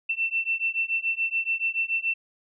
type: beating tone pair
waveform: sine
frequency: 2683 / 2690 Hz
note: E7 / E7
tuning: +30 / +34 cents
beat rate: 7 Hz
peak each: -27 dBFS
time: 0.09-2.14 s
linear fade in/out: 10 ms
effects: none